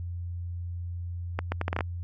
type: accelerating click train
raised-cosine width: 0.5 ms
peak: -13 dBFS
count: 8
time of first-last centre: 1.39-1.808 s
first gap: 130 ms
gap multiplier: 0.72
effects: added 87 Hz sine -32 dBFS peak until 2.03 s + AAC 64 kbps